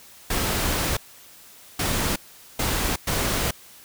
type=noise bursts at uneven times; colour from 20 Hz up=pink; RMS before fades=-24 dBFS; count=4; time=0.3-0.97 / 1.79-2.16 / 2.59-2.96 / 3.07-3.51 s; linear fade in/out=5 ms; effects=white hiss -48 dBFS RMS until 3.84 s